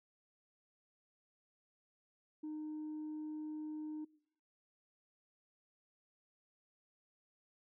sine tone, 306.8 Hz, D#4, 24 cents flat, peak -39 dBFS, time 2.43-4.05 s, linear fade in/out 10 ms, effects noise-tail reverb RT60 0.7 s tail -23 dB re dry + tanh soft clip ceiling -39 dBFS

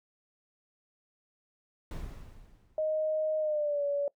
brown noise with exponential decay, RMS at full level -36 dBFS, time 1.91-3.06 s, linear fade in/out 2 ms, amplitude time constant 250 ms
sine tone with pitch glide, 622.3 to 570.7 Hz, D#5 to D5, 0 to -50 cents, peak -27 dBFS, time 2.78-4.08 s, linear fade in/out 2 ms, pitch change -150 cents, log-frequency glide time 3.39-3.84 s
effects noise-tail reverb RT60 0.1 s tail -21 dB re dry

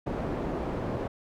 white low-pass noise, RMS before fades -32 dBFS, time 0.06-1.08 s, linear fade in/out 10 ms, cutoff 500 Hz, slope 12 dB/octave, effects none

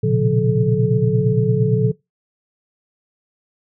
sine tone cluster, 117.2 / 126 / 143 / 179.3 / 432.5 Hz, A#2 / B2 / D3 / F3 / A4, +10 / +35 / -46 / +46 / -30 cents, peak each -20 dBFS, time 0.03-1.92 s, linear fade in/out 10 ms, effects noise-tail reverb RT60 0.2 s tail -23 dB re dry

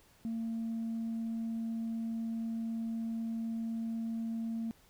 sine tone, 227 Hz, A#3, 46 cents flat, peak -32 dBFS, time 0.25-4.71 s, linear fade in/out 0 ms, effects tanh soft clip ceiling -31 dBFS + pink hiss -64 dBFS RMS until 4.89 s

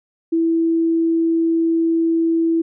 sine tone, 329.6 Hz, E4, in tune, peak -14 dBFS, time 0.32-2.62 s, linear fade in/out 10 ms, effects none

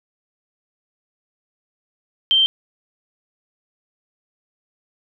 sine tone, 3136 Hz, G7, in tune, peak -12 dBFS, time 2.31-2.46 s, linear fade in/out 0 ms, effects none

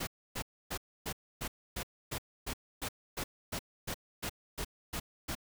pink noise bursts, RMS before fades -37 dBFS, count 16, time 0-5.352 s, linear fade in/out 10 ms, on 72 ms, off 280 ms, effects none

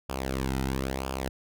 sawtooth tone with flanger, 66.2 Hz, C2, 21 cents sharp, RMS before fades -31 dBFS, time 0.09-1.29 s, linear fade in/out 5 ms, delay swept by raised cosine 0.5 to 1.8 ms, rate 1 Hz, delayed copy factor -0.7, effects none

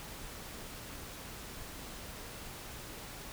silence, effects pink hiss -46 dBFS RMS until 3.32 s

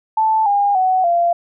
sine tone with pitch steps, 878 / 809.8 / 746.9 / 688.9 Hz, A5 / G#5 / F#5 / F5, -4 / -44 / +16 / -24 cents, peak -12 dBFS, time 0.17-1.33 s, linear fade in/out 5 ms, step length 290 ms, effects none

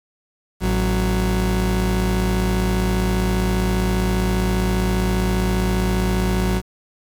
30% pulse tone pair together, 55 / 185 Hz, A1 / F#3, 0 / 0 cents, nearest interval octave + major sixth, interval 2100 cents, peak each -17 / -18 dBFS, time 0.6-6.62 s, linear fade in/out 50 ms, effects resampled to 32000 Hz + 7-bit

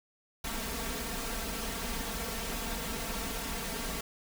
pink noise with comb filter, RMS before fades -36 dBFS, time 0.44-4.01 s, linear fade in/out 5 ms, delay 4.4 ms, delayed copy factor +0.9, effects none

